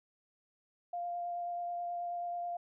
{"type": "tone with vibrato", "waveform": "sine", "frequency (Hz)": 698.5, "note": "F5", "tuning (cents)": 0, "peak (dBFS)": -35, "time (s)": [0.93, 2.57], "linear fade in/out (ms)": 5, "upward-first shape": "sine", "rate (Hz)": 9.3, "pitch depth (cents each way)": 10, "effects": []}